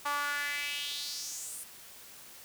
sawtooth tone with high-pass filter sweep, 288.6 Hz, D4, 30 cents flat, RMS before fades -36 dBFS, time 0.05-1.64 s, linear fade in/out 10 ms, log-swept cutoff 1000 to 10000 Hz, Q 3.6, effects white hiss -51 dBFS RMS until 2.44 s

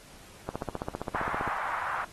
click train, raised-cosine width 1 ms, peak -18 dBFS, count 16, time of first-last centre 0.49-1.477 s, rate 15.2 Hz
white band-pass noise, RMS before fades -33 dBFS, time 1.14-2.05 s, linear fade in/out 10 ms, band 810 to 1400 Hz, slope 24 dB/octave
effects pink hiss -52 dBFS RMS until 2.12 s + AAC 32 kbps

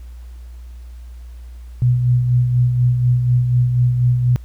sine tone with tremolo, 123.47 Hz, B2, in tune, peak -10 dBFS, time 1.82-4.36 s, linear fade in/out 0 ms, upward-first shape sine, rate 4.1 Hz, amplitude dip 45%, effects added 60 Hz sine -32 dBFS peak until 4.44 s + pink hiss -55 dBFS RMS until 4.44 s

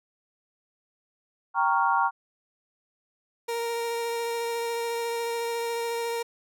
sine chord, G half-diminished seventh, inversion none, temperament equal, 784 / 932.3 / 1108.7 / 1396.9 Hz, G5 / Bb5 / Db6 / F6, 0 / 0 / 0 / 0 cents, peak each -27 / -24 / -26 / -28 dBFS, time 1.54-2.11 s, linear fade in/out 50 ms
30% pulse tone with vibrato, 466.2 Hz, A#4, in tune, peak -25 dBFS, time 3.48-6.23 s, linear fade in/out 10 ms, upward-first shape sine, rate 14 Hz, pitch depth 11 cents each way
effects none

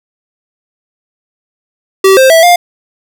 square tone with pitch steps, 385 / 526 / 655 / 704 Hz, G4 / C5 / E5 / F5, -31 / +9 / -11 / +14 cents, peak -3 dBFS, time 2.04-2.56 s, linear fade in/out 5 ms, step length 130 ms, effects none

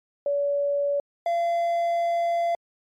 sine / triangle tone pair in turn, 570 / 683.5 Hz, C#5 / F5, +48 / -37 cents, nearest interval minor third, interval 315 cents, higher second, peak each -21 / -19 dBFS, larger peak second, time 0.26-1 / 1.26-2.55 s, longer second, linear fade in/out 2 ms, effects MP3 64 kbps

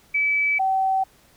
sine tone pair in turn, 2299 / 765.9 Hz, D7 / G5, -37 / -40 cents, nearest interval octave + perfect fifth, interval 1903 cents, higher first, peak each -18 dBFS, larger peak neither, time 0.14-0.59 / 0.59-1.04 s, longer neither, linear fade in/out 10 ms, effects pink hiss -56 dBFS RMS until 1.36 s

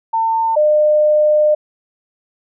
sine tone pair in turn, 901 / 604.5 Hz, A5 / D5, +41 / +50 cents, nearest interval perfect fifth, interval 691 cents, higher first, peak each -13 / -9 dBFS, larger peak second, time 0.13-0.56 / 0.56-1.55 s, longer second, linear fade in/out 10 ms, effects none

